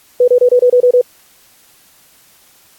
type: tone bursts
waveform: sine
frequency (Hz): 493.9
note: B4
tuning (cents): 0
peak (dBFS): -5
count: 8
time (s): 0.2-1.014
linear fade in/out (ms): 5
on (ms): 79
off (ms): 26
effects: white hiss -48 dBFS RMS until 2.78 s + AAC 64 kbps